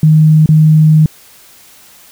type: tone with dropouts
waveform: sine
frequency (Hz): 155.56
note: D#3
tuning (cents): 0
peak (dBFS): -3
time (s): 0.03-1.06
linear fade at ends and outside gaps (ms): 2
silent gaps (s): 0.46-0.489
effects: white hiss -41 dBFS RMS until 2.11 s